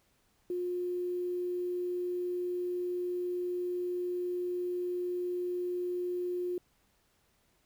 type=tone with quantisation; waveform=sine; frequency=357 Hz; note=F4; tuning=38 cents sharp; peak=-31 dBFS; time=0.5-6.58 s; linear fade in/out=2 ms; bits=10; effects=pink hiss -71 dBFS RMS until 7.65 s